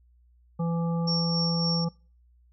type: harmonic tone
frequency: 168 Hz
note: E3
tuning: 33 cents sharp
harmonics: 1 / 3 / 5 / 7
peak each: -25 / -35 / -39 / -42 dBFS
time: 0.59-1.89 s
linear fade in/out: 10 ms
type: tone with tremolo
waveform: sine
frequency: 5480 Hz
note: F8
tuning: 34 cents flat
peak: -26 dBFS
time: 1.07-1.85 s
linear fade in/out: 10 ms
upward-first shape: sine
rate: 3.6 Hz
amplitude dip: 40%
effects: noise-tail reverb RT60 0.4 s tail -25 dB re dry + added 60 Hz sine -57 dBFS peak until 2.52 s